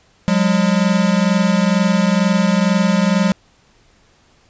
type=tone pair together; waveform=square; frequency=180.85 / 203 Hz; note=F#3 / G#3; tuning=-39 / -39 cents; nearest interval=major second; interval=200 cents; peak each=-16 dBFS; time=0.28-3.32 s; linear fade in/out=0 ms; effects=pink hiss -54 dBFS RMS until 4.49 s + resampled to 16000 Hz

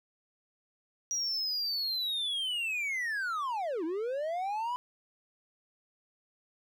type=linear two-way sweep; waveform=triangle; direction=down then up; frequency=5780 to 306.5 to 1005 Hz; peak=-29 dBFS; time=1.11-4.76 s; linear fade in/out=0 ms; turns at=3.84 s; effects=none

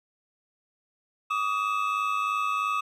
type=tone cluster; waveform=triangle; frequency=1145 / 1248 / 2611 Hz; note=D6 / D#6 / E7; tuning=-44 / +5 / -17 cents; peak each=-27 / -26 / -31 dBFS; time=1.3-2.81 s; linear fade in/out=10 ms; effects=resampled to 32000 Hz

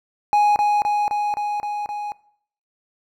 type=tone with echo; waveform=triangle; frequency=830.6 Hz; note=G#5; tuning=in tune; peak=-11 dBFS; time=0.33-0.56 s; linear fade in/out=0 ms; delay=260 ms; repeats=6; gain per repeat=-2 dB; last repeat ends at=2.12 s; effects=noise-tail reverb RT60 0.6 s tail -20 dB re dry

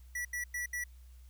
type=tone bursts at uneven times; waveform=square; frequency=1951 Hz; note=B6; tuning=22 cents flat; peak=-35 dBFS; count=4; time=0.15-0.25 / 0.33-0.44 / 0.54-0.66 / 0.73-0.84 s; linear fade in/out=5 ms; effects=added 62 Hz sine -51 dBFS peak until 1.29 s + white hiss -69 dBFS RMS until 1.29 s

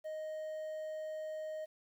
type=tone with quantisation; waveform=triangle; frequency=623 Hz; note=D#5; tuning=2 cents sharp; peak=-37 dBFS; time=0.04-1.66 s; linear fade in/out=20 ms; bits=11; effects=none

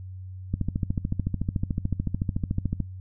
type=click train; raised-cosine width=5 ms; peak=-13 dBFS; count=32; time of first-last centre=0.54-2.803 s; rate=13.7 Hz; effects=noise-tail reverb RT60 0.2 s tail -23 dB re dry + added 93 Hz sine -36 dBFS peak until 3 s

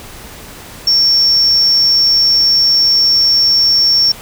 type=tone; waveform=triangle; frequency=5470 Hz; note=F8; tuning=37 cents flat; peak=-5 dBFS; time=0.87-4.12 s; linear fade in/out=5 ms; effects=tanh soft clip ceiling -4 dBFS + pink hiss -33 dBFS RMS until 4.21 s

